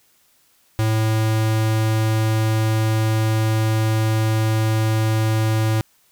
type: tone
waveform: square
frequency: 110 Hz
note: A2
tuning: in tune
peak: -17 dBFS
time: 0.79-5.81 s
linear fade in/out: 0 ms
effects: white hiss -59 dBFS RMS until 6.11 s